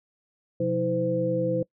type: tone cluster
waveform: sine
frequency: 128.3 / 178.6 / 324.3 / 511 Hz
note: C3 / F3 / E4 / C5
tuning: -34 / +39 / -28 / -41 cents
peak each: -31 / -30 / -30 / -25 dBFS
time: 0.6-1.63 s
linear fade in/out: 5 ms
effects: noise-tail reverb RT60 0.1 s tail -23 dB re dry